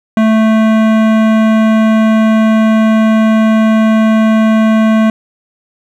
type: tone with hard clipping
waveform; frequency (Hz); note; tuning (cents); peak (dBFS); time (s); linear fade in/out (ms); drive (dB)
sine; 220; A3; 0; -8; 0.17-5.1; 2; 17
effects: none